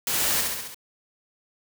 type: noise with echo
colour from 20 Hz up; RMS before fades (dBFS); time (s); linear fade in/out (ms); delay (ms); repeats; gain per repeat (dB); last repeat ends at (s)
white; -26; 0.07-0.41; 2; 67; 5; -3; 0.745
effects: none